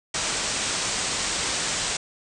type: low-pass noise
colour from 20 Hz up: white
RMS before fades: -27 dBFS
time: 0.14-1.97 s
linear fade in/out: 5 ms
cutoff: 8700 Hz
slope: 96 dB/octave
effects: none